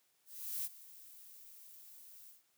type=noise with ADSR envelope; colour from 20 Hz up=violet; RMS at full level=-38 dBFS; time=0.25-2.43 s; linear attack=400 ms; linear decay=33 ms; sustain=-18 dB; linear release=150 ms; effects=white hiss -75 dBFS RMS until 2.57 s + high-pass 100 Hz 12 dB/octave